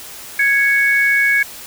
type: tone pair together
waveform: sine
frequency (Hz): 1661.2 / 2219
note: G#6 / C#7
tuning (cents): 0 / +1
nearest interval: perfect fourth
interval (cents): 501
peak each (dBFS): -14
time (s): 0.39-1.43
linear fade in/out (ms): 5
effects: white hiss -34 dBFS RMS until 1.66 s